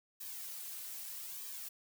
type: noise with flanger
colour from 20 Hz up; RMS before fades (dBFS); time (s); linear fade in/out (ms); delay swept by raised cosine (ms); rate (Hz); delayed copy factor
blue; -45; 0.2-1.69; 10; 1.4 to 3.6; 0.81; -0.7
effects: none